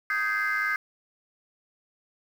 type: chord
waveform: sine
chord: Ab major seventh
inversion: second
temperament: just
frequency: 1245.9 / 1557.4 / 1661.2 / 2077 Hz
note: Eb6 / G6 / Ab6 / C7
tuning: +2 / -12 / 0 / -13 cents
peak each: -30 / -27 / -30 / -28 dBFS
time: 0.1-0.76 s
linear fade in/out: 2 ms
effects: tanh soft clip ceiling -19 dBFS + 8-bit